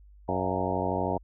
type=harmonic tone with a mistuned harmonic; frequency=92.5 Hz; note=F#2; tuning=in tune; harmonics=1 / 2 / 3 / 4 / 5 / 6 / 7 / 8 / 9 / 10; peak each=-35 / -35 / -35 / -35 / -35 / -35 / -35 / -35 / -35 / -35 dBFS; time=0.28-1.18 s; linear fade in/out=10 ms; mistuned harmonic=8; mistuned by=-76 cents; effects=added 50 Hz sine -50 dBFS peak until 1.23 s